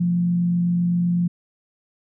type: tone with frequency modulation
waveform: sine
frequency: 174.61 Hz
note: F3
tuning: in tune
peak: -17 dBFS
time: 0-1.28 s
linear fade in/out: 10 ms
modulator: 47.8 Hz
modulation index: 0.23
effects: none